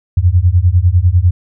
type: beating tone pair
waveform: sine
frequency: 84.3 / 94.3 Hz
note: E2 / F#2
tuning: +39 / +33 cents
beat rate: 10 Hz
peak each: -10 dBFS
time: 0.17-1.31 s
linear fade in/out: 5 ms
effects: none